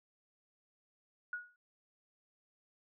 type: tone with exponential decay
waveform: sine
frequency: 1454 Hz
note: F#6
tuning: 31 cents flat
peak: -34 dBFS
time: 1.33-1.56 s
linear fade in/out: 2 ms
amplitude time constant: 50 ms
effects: none